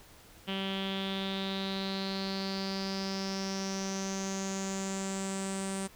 sawtooth tone with low-pass filter sweep, 193.4 Hz, G3, 23 cents flat, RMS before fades -35 dBFS, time 0.47-5.88 s, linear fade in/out 20 ms, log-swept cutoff 3100 to 8700 Hz, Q 7, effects pink hiss -56 dBFS RMS until 5.95 s

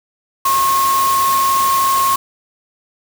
sine tone in noise, 1083 Hz, C#6, 41 cents flat, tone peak -12 dBFS, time 0.45-2.16 s, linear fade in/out 5 ms, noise white, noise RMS -22 dBFS, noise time 0.45-2.16 s, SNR +7 dB, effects none

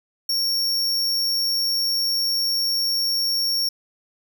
45% pulse tone, 5510 Hz, F8, 24 cents flat, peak -20 dBFS, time 0.29-3.69 s, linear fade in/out 5 ms, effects none

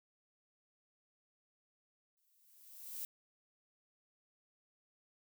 violet noise with exponential growth, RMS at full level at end -41 dBFS, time 2.17-3.05 s, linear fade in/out 1 ms, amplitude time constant 190 ms, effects none

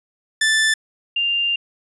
sawtooth / sine tone pair in turn, 1760 / 2794 Hz, A6 / F7, 0 / 0 cents, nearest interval minor sixth, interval 800 cents, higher second, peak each -11 / -17 dBFS, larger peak first, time 0.41-0.74 / 1.16-1.56 s, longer second, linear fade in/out 5 ms, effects resampled to 24000 Hz

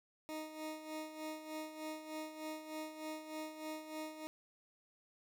20% pulse tone with tremolo, 311.1 Hz, D#4, in tune, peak -36 dBFS, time 0.29-4.27 s, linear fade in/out 0 ms, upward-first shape sine, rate 3.3 Hz, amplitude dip 65%, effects none

